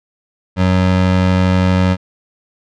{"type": "tone pair together", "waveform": "square", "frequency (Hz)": [92.5, 185], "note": ["F#2", "F#3"], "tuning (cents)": [0, 0], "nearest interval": "octave", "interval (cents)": 1200, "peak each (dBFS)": -14, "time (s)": [0.56, 1.97], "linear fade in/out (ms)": 50, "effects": ["low-pass 4000 Hz 12 dB/octave"]}